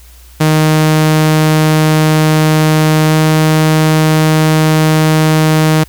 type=tone with pitch glide; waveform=sawtooth; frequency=155.56 to 156.46 Hz; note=D#3 to D#3; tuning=0 to +10 cents; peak=-3 dBFS; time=0.4-5.84 s; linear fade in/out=10 ms; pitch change=+10 cents; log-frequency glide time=3.07-3.15 s; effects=added 60 Hz sine -36 dBFS peak until 5.88 s + white hiss -43 dBFS RMS until 5.88 s